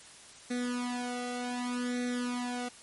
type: tone with flanger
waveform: sawtooth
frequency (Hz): 245.8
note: B3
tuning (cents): -8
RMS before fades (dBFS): -34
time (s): 0.5-2.69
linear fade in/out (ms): 10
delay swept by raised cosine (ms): 0.5 to 1.49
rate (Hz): 0.66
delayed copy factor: +1
effects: white hiss -52 dBFS RMS until 2.82 s + MP3 48 kbps